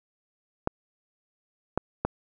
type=clicks; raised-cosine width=1 ms; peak=-10 dBFS; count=3; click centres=0.674 / 1.776 / 2.05 s; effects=none